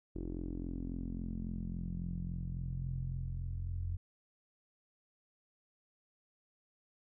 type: tone with low-pass filter sweep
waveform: sawtooth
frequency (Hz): 43.65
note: F1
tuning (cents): 0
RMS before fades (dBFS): -39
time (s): 0.15-3.97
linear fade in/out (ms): 10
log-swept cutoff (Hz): 340 to 93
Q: 4.8
effects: none